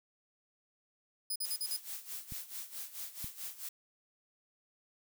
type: tone bursts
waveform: 10% pulse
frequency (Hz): 5000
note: D#8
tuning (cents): +8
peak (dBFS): -27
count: 5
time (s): 1.3-1.766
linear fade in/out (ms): 5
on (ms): 58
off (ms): 44
type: noise with tremolo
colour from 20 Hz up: blue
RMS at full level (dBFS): -41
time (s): 1.44-3.69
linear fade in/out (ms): 5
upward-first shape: sine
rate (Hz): 4.6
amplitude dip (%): 80
type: clicks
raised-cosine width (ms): 5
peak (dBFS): -33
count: 2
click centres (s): 2.322 / 3.244
effects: none